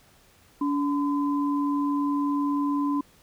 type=tone pair together; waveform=sine; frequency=285.8 / 1018 Hz; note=D4 / C6; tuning=-47 / -48 cents; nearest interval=octave + minor seventh; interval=2199 cents; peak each=-23 / -30 dBFS; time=0.61-3.01 s; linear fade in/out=5 ms; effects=pink hiss -58 dBFS RMS until 3.22 s